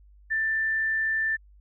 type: tone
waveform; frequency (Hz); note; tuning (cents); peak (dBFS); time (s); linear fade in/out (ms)
sine; 1774; A6; +14; -23; 0.3-1.37; 20
effects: added 50 Hz sine -51 dBFS peak until 1.6 s